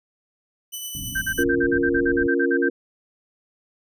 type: tone with tremolo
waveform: 10% pulse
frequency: 2988 Hz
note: F#7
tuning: 16 cents sharp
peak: -21 dBFS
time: 0.72-1.44 s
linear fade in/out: 20 ms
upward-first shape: sine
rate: 9.2 Hz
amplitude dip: 30%
type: low-pass noise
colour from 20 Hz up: pink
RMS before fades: -35 dBFS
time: 0.95-2.27 s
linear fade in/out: 0 ms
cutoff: 290 Hz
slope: 96 dB/octave
type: tone bursts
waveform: sine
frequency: 1568 Hz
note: G6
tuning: in tune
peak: -21 dBFS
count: 14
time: 1.15-2.686 s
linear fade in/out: 10 ms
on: 67 ms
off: 46 ms
type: chord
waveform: sine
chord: Bb minor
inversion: first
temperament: equal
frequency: 277.2 / 349.2 / 466.2 Hz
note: Db4 / F4 / Bb4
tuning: 0 / 0 / 0 cents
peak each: -23 / -22 / -24 dBFS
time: 1.38-2.7 s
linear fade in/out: 10 ms
effects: none